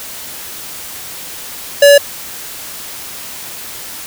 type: tone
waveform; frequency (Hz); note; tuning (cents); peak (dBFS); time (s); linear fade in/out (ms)
square; 570; C#5; +48; -3; 1.82-1.98; 5
effects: white hiss -28 dBFS RMS until 4.06 s